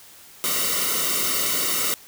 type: noise with comb filter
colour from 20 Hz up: white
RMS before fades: -23 dBFS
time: 0.44-1.94 s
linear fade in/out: 0 ms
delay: 1.2 ms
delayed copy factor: -0.85
effects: white hiss -47 dBFS RMS until 2.07 s